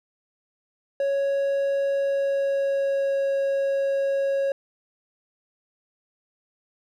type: tone with pitch glide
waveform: triangle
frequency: 554.4 to 549.9 Hz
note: C#5 to C#5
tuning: 0 to -14 cents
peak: -19 dBFS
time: 1-4.52 s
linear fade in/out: 2 ms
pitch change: -14 cents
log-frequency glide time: 1.92-3.26 s
effects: none